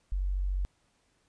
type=tone; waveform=sine; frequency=47 Hz; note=F#1; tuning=28 cents sharp; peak=-27 dBFS; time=0.12-0.65 s; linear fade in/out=0 ms; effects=pink hiss -71 dBFS RMS until 1.28 s + resampled to 22050 Hz